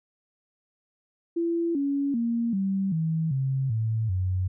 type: tone with pitch steps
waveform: sine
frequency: 337.4 / 280.5 / 233.1 / 193.79 / 161.08 / 133.9 / 111.3 / 92.52 Hz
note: E4 / C#4 / A#3 / G3 / E3 / C3 / A2 / F#2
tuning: +40 / +21 / 0 / -20 / -40 / +40 / +20 / 0 cents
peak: -23 dBFS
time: 1.36-4.48 s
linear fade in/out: 10 ms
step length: 390 ms
effects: none